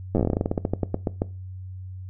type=slowing click train; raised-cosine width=2 ms; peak=-9 dBFS; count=22; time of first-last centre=0.15-1.219 s; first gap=9 ms; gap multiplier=1.15; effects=noise-tail reverb RT60 0.3 s tail -19 dB re dry + added 93 Hz sine -34 dBFS peak until 2.09 s